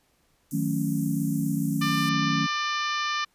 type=band-stop noise; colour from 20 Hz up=white; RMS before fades=-41 dBFS; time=0.51-2.09 s; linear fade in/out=0 ms; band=250 to 6100 Hz; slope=48 dB/octave
type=chord; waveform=sine; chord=D# half-diminished seventh; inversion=none; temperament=equal with one note detuned; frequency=155.56 / 182.98 / 220 / 277.2 Hz; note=D#3 / F#3 / A3 / C#4; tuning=0 / -19 / 0 / 0 cents; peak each=-28 / -31 / -30 / -28 dBFS; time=0.52-2.47 s; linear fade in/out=20 ms
type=harmonic tone; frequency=596 Hz; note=D5; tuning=25 cents sharp; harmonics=2 / 3 / 4 / 5 / 6 / 7 / 8 / 9 / 10; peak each=-28 / -32 / -34 / -36 / -38 / -39 / -40 / -41 / -42 dBFS; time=1.81-3.25 s; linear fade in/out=10 ms
effects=pink hiss -67 dBFS RMS until 3.34 s + resampled to 32000 Hz